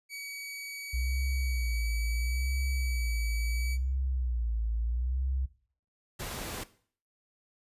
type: tone with pitch glide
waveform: sawtooth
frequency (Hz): 2268 to 2284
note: C#7 to D7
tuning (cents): +39 to -49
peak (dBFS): -35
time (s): 0.09-3.78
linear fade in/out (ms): 50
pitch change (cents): +12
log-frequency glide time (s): 1.68-1.87
type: tone with vibrato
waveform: sine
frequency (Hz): 60.4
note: B1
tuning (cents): -38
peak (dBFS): -28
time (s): 0.93-5.46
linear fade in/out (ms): 10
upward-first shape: sine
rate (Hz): 0.74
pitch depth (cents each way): 150
type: noise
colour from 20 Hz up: pink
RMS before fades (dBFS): -38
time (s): 6.19-6.64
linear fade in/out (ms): 10
effects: noise-tail reverb RT60 0.5 s tail -17 dB re dry + resampled to 32000 Hz